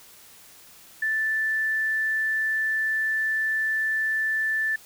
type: tone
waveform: sine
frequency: 1760 Hz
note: A6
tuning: in tune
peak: -22 dBFS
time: 1.02-4.76 s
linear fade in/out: 5 ms
effects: white hiss -50 dBFS RMS until 4.85 s